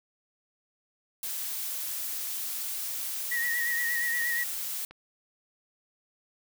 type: noise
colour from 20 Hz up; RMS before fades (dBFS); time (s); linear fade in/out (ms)
blue; -34; 1.23-4.85; 2
type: tone with vibrato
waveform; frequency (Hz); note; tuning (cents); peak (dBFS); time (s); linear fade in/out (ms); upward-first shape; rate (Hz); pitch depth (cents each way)
sine; 1900; A#6; +33; -27; 3.31-4.44; 10; sine; 8.5; 46
type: clicks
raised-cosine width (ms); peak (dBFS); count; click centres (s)
0.3; -31; 2; 4.22 / 4.91
effects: none